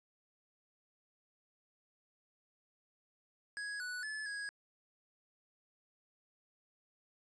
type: tone with pitch steps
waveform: square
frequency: 1664 / 1479 / 1725 / 1656 Hz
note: G#6 / F#6 / A6 / G#6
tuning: +3 / -1 / -35 / -5 cents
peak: -40 dBFS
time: 3.57-4.49 s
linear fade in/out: 0 ms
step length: 230 ms
effects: resampled to 22050 Hz + 12-bit